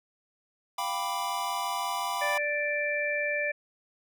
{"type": "chord", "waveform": "square", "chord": "G dominant seventh", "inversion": "third", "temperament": "equal", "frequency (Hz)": [698.5, 784, 987.8, 1174.7], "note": ["F5", "G5", "B5", "D6"], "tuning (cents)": [0, 0, 0, 0], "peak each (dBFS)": [-38, -36, -33, -37], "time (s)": [0.78, 2.38], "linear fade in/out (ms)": 5}
{"type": "harmonic tone", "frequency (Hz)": 587.3, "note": "D5", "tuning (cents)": 0, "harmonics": [1, 3, 4], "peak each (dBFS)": [-31, -31, -31], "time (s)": [2.21, 3.52], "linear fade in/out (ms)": 10}
{"effects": []}